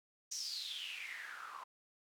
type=noise with band-pass filter sweep; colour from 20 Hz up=white; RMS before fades=-45 dBFS; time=0.31-1.64 s; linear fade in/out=10 ms; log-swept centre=6100 to 1000 Hz; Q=8.6; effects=none